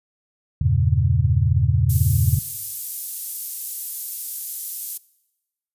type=chord; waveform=sine; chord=E diminished seventh; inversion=none; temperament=equal; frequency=82.41 / 98 / 116.54 / 138.59 Hz; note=E2 / G2 / Bb2 / Db3; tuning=0 / 0 / 0 / 0 cents; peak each=-21 dBFS; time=0.61-2.39 s; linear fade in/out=5 ms
type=high-pass noise; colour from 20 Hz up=white; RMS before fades=-27 dBFS; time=1.89-4.98 s; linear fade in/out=10 ms; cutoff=11000 Hz; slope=12 dB/octave
effects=noise-tail reverb RT60 1.0 s tail -22 dB re dry + resampled to 32000 Hz